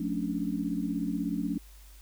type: chord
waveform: sine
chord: D major seventh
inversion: first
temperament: equal with one note detuned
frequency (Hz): 180.35 / 220 / 277.2 / 293.7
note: F#3 / A3 / C#4 / D4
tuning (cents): -44 / 0 / 0 / 0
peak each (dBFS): -34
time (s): 0-1.58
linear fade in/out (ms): 5
effects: added 50 Hz sine -49 dBFS peak until 2.01 s + white hiss -58 dBFS RMS until 2.01 s